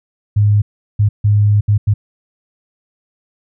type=tone bursts at uneven times; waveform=sine; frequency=103.83 Hz; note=G#2; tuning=in tune; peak=-8 dBFS; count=5; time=0.36-0.62 / 0.99-1.09 / 1.24-1.61 / 1.68-1.78 / 1.87-1.94 s; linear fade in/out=10 ms; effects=none